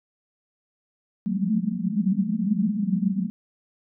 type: band-pass noise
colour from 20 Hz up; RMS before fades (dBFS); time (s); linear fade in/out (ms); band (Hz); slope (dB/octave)
white; -24; 1.26-3.3; 0; 180 to 220; 96
effects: none